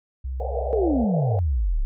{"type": "tone with vibrato", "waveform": "sine", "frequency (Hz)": 64.6, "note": "C2", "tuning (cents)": -21, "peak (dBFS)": -26, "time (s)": [0.24, 1.05], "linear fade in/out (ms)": 10, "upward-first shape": "triangle", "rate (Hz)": 4.9, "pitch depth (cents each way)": 23}
{"type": "band-pass noise", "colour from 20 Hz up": "pink", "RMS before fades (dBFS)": -29, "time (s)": [0.4, 1.39], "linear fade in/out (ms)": 0, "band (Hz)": [440, 780], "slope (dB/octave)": 96}
{"type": "exponential sweep", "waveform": "sine", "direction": "down", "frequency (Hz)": [466.2, 30.87], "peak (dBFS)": -19, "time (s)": [0.73, 1.85], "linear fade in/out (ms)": 0}
{"effects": []}